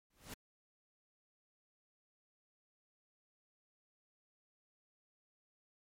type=noise with exponential growth; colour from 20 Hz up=pink; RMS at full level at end=-43 dBFS; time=0.1-0.34 s; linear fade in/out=5 ms; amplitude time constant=52 ms; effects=MP3 64 kbps